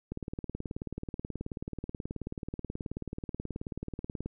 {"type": "click train", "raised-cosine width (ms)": 3, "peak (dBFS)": -23, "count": 78, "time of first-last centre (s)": [0.12, 4.26], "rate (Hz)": 18.6, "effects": []}